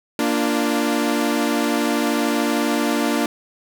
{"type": "chord", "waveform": "sawtooth", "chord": "Bb major", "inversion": "none", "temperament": "equal with one note detuned", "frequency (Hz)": [233.1, 293.7, 346.6], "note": ["Bb3", "D4", "F4"], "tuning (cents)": [0, 0, -13], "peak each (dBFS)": [-18, -17, -22], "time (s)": [0.19, 3.26], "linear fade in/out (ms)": 2, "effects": []}